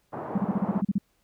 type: band-pass noise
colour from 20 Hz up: white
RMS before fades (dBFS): -35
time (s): 0.12-0.82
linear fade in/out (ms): 20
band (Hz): 130 to 970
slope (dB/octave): 24
type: tone bursts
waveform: sine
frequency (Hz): 198.2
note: G3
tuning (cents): +19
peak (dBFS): -20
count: 10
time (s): 0.35-0.983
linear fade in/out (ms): 5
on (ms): 30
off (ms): 37
effects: pink hiss -70 dBFS RMS until 1.23 s